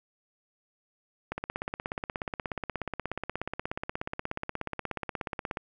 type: click train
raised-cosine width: 0.5 ms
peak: -17 dBFS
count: 72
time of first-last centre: 1.32-5.571 s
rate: 16.7 Hz
effects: none